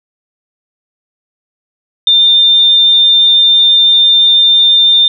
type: tone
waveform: sine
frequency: 3603 Hz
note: A7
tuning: 40 cents sharp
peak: -4 dBFS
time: 2.07-5.08 s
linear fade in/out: 2 ms
effects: none